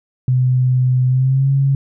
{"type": "tone with pitch glide", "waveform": "sine", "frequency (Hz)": [127.3, 137.23], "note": ["C3", "C#3"], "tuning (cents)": [-47, -17], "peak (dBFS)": -11, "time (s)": [0.28, 1.75], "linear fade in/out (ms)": 2, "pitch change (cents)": 130, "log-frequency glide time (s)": [1.08, 1.5], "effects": []}